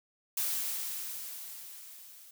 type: noise with level ramp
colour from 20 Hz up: blue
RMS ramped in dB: -31 to -54 dBFS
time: 0.37-2.31 s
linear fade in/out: 5 ms
effects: none